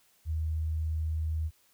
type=tone; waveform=sine; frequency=79 Hz; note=D#2; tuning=27 cents sharp; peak=-28 dBFS; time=0.25-1.51 s; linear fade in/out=50 ms; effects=white hiss -66 dBFS RMS until 1.73 s

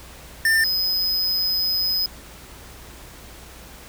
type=tone pair in turn; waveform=square; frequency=1794 / 5041 Hz; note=A6 / D#8; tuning=+33 / +22 cents; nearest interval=octave + tritone; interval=1789 cents; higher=second; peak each=-16 / -20 dBFS; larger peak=first; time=0.45-0.64 / 0.64-2.06 s; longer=second; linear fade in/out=2 ms; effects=added 60 Hz sine -46 dBFS peak until 3.88 s + pink hiss -43 dBFS RMS until 3.88 s

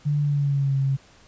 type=tone with pitch glide; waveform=sine; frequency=146.6 to 135.99 Hz; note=D3 to C#3; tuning=-3 to -33 cents; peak=-19 dBFS; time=0.05-0.97 s; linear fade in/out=20 ms; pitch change=-130 cents; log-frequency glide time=0.2-0.77 s; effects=pink hiss -53 dBFS RMS until 1.27 s + resampled to 16000 Hz

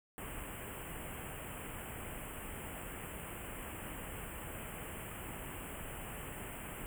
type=band-stop noise; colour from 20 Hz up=pink; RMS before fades=-45 dBFS; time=0.18-6.86 s; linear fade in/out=0 ms; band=3100 to 7600 Hz; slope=96 dB/octave; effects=none

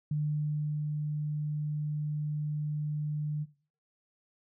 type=tone with ADSR envelope; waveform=sine; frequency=150 Hz; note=D3; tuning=37 cents sharp; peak=-27 dBFS; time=0.11-3.46 s; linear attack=4 ms; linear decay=720 ms; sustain=-3 dB; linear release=38 ms; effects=noise-tail reverb RT60 0.4 s tail -17 dB re dry

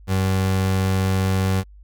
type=tone; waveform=30% pulse; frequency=95 Hz; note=F#2; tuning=46 cents sharp; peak=-15 dBFS; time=0.07-1.64 s; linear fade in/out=50 ms; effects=added 50 Hz sine -42 dBFS peak until 1.83 s

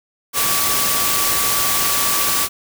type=tone in noise; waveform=sine; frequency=1149 Hz; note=D6; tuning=38 cents flat; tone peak=-25 dBFS; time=0.33-2.49 s; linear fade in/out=50 ms; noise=white; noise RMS=-18 dBFS; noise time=0.33-2.49 s; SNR=-10 dB; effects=none

